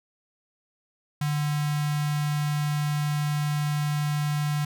square tone with notch filter, 147.9 Hz, D3, 13 cents sharp, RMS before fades -26 dBFS, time 1.21-4.65 s, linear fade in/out 5 ms, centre 450 Hz, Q 1.1, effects none

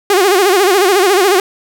sawtooth tone with vibrato, 383.2 Hz, G4, 39 cents flat, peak -4 dBFS, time 0.1-1.4 s, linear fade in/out 2 ms, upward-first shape sine, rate 14 Hz, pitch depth 140 cents each way, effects none

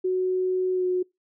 sine tone with pitch glide, 370 to 364.7 Hz, F#4 to F#4, 0 to -25 cents, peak -21 dBFS, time 0.04-1.03 s, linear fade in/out 10 ms, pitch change -25 cents, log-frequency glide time 0.73-0.85 s, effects noise-tail reverb RT60 0.2 s tail -25 dB re dry

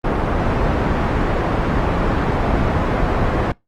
pink low-pass noise, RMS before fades -18 dBFS, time 0.04-3.52 s, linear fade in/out 5 ms, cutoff 1300 Hz, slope 12 dB/octave, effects noise-tail reverb RT60 0.2 s tail -24 dB re dry + Opus 24 kbps

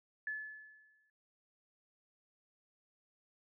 sine tone with exponential decay, 1725 Hz, A6, 35 cents flat, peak -35 dBFS, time 0.27-1.1 s, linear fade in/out 2 ms, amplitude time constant 180 ms, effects none

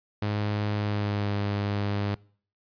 sawtooth tone with pitch glide, 104.2 to 101.76 Hz, G#2 to G#2, +6 to -35 cents, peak -22 dBFS, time 0.22-2.15 s, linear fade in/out 5 ms, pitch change -41 cents, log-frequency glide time 0.78-1.33 s, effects noise-tail reverb RT60 0.5 s tail -24 dB re dry + resampled to 11025 Hz

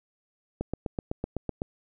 click train, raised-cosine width 2 ms, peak -16 dBFS, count 9, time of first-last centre 0.61-1.619 s, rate 7.93 Hz, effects none

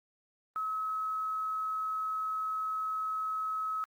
sine tone with quantisation, 1285 Hz, E6, 45 cents flat, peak -31 dBFS, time 0.56-3.84 s, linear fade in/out 0 ms, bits 10, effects Opus 32 kbps

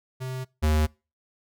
square tone pair in turn, 129.4 / 76.77 Hz, C3 / D#2, -19 / -23 cents, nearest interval major sixth, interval 904 cents, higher first, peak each -31 / -20 dBFS, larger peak second, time 0.2-0.45 / 0.62-0.87 s, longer neither, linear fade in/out 20 ms, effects noise-tail reverb RT60 0.3 s tail -25 dB re dry

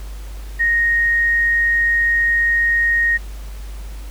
sine tone, 1864.7 Hz, A#6, in tune, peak -13 dBFS, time 0.59-3.18 s, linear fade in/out 20 ms, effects added 50 Hz sine -28 dBFS peak until 4.1 s + pink hiss -43 dBFS RMS until 4.1 s

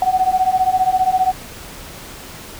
sine beating tone pair, 740 / 755 Hz, F#5 / F#5, 0 / +35 cents, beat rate 15 Hz, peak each -16 dBFS, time 0.02-1.32 s, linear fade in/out 2 ms, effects pink hiss -35 dBFS RMS until 2.59 s

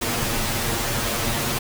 pink noise with comb filter, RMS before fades -24 dBFS, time 0.01-1.59 s, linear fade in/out 10 ms, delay 8.6 ms, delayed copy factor +0.95, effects none

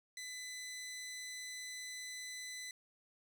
15% pulse tone, 2005 Hz, B6, 26 cents sharp, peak -38 dBFS, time 0.17-2.71 s, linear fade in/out 2 ms, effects 11-bit

